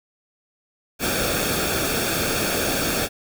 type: noise with comb filter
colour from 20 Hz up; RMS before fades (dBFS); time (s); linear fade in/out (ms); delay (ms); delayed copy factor
pink; -23; 0.99-3.09; 50; 1; -0.65
effects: none